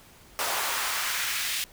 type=noise with high-pass filter sweep; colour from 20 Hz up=pink; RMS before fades=-29 dBFS; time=0.39-1.64 s; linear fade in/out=0 ms; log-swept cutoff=680 to 2600 Hz; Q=1.3; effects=pink hiss -53 dBFS RMS until 1.72 s